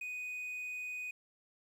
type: tone with quantisation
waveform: triangle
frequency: 2489 Hz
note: D#7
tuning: in tune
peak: -37 dBFS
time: 0.01-1.11 s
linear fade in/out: 5 ms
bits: 11
effects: none